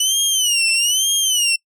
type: tone with vibrato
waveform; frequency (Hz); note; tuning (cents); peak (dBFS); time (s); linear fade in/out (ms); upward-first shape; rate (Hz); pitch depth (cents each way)
20% pulse; 2950; F#7; -6; -9; 0-1.56; 5; sine; 1.1; 160
effects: noise-tail reverb RT60 0.1 s tail -26 dB re dry